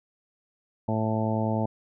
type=harmonic tone; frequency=110 Hz; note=A2; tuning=in tune; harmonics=1 / 2 / 3 / 4 / 5 / 6 / 7 / 8; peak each=-28 / -28 / -35 / -37 / -34 / -33 / -38 / -34 dBFS; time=0.88-1.66 s; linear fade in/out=5 ms; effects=none